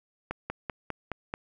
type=slowing click train; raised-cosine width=0.5 ms; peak=-17 dBFS; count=6; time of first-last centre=0.31-1.339 s; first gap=190 ms; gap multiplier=1.04; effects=none